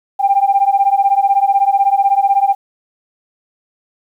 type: beating tone pair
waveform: sine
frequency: 785 / 801 Hz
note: G5 / G5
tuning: +2 / +37 cents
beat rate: 16 Hz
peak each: -12 dBFS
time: 0.19-2.55 s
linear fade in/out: 20 ms
effects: tanh soft clip ceiling -2 dBFS + 8-bit